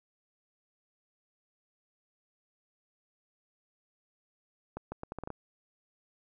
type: accelerating click train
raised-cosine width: 1 ms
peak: -24 dBFS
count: 8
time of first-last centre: 4.77-5.303 s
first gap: 150 ms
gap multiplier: 0.76
effects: none